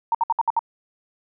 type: tone bursts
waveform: sine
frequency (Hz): 920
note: A#5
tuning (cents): -23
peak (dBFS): -16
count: 6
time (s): 0.12-0.592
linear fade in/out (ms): 2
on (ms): 27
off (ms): 62
effects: none